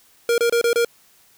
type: tone bursts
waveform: square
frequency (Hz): 470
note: A#4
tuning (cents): +14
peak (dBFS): -16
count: 5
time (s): 0.29-0.848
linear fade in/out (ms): 2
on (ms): 90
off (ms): 27
effects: white hiss -55 dBFS RMS until 1.37 s